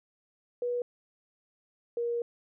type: tone pair in turn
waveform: sine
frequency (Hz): 486.3 / 472.5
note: B4 / A#4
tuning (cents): -27 / +23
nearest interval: unison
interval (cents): 50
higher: first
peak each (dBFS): -28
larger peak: neither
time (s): 0.62-0.82 / 1.97-2.22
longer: second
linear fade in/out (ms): 2
effects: none